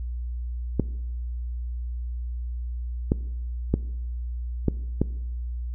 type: clicks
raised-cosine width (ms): 3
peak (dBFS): -7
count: 5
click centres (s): 0.797 / 3.119 / 3.74 / 4.683 / 5.016
effects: noise-tail reverb RT60 0.9 s tail -20 dB re dry + added 60 Hz sine -28 dBFS peak until 5.74 s